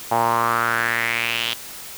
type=tone with band-pass filter sweep; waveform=sawtooth; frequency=116.54 Hz; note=A#2; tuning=in tune; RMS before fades=-21 dBFS; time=0.11-1.54 s; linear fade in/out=10 ms; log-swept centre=820 to 3300 Hz; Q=4.3; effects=white hiss -36 dBFS RMS until 1.97 s